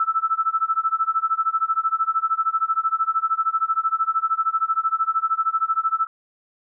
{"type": "tone with tremolo", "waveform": "sine", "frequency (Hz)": 1318.5, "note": "E6", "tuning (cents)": 0, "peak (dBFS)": -15, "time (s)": [0, 6.07], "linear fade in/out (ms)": 2, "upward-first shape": "sine", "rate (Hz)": 13, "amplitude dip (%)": 95, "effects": []}